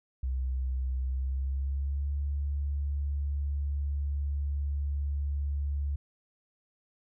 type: tone with pitch glide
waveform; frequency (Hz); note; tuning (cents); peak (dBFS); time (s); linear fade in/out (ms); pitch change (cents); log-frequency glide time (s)
sine; 64.6 to 71.27; C2 to C#2; -21 to +49; -28; 0.23-5.96; 5; +170; 1.04-2.12
effects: none